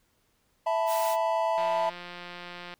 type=chord; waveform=triangle; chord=E suspended fourth; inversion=none; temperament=just; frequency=659.3 / 879 / 988.9 Hz; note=E5 / A5 / B5; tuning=0 / -2 / +2 cents; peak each=-25 / -27 / -29 dBFS; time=0.66-1.9 s; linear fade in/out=10 ms
type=high-pass noise; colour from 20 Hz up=white; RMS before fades=-38 dBFS; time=0.86-1.17 s; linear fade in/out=50 ms; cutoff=990 Hz; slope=48 dB/octave
type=click train; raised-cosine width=0.3 ms; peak=-25 dBFS; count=205; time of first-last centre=1.58-2.739 s; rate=176 Hz
effects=pink hiss -70 dBFS RMS until 2.79 s